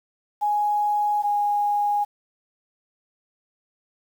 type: tone pair in turn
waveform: sine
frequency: 832 / 823.9 Hz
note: G#5 / G#5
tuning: +3 / -14 cents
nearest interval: unison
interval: 17 cents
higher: first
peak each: -19 dBFS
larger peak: neither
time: 0.41-1.23 / 1.23-2.05 s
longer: neither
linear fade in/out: 20 ms
effects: 8-bit